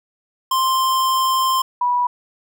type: tone pair in turn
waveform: square / sine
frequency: 1048 / 978.1 Hz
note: C6 / B5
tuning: +2 / -17 cents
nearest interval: minor second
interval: 119 cents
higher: first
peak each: -16 / -15 dBFS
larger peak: second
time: 0.51-1.62 / 1.81-2.07 s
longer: first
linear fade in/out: 5 ms
effects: none